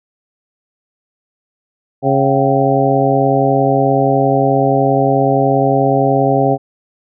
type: harmonic tone with a mistuned harmonic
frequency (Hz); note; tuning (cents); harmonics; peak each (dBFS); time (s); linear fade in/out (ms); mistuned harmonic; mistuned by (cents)
136.9; C#3; -21; 1 / 2 / 3 / 4 / 5 / 6; -17 / -17 / -17 / -17 / -17 / -17; 2.02-6.58; 50; 6; -100
effects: none